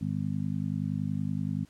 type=harmonic tone; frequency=50.6 Hz; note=G#1; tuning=44 cents flat; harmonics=2 / 3 / 4 / 5; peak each=-36 / -32 / -33 / -36 dBFS; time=0.01-1.65 s; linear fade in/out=5 ms; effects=pink hiss -62 dBFS RMS until 1.69 s + low-pass 11000 Hz 12 dB/octave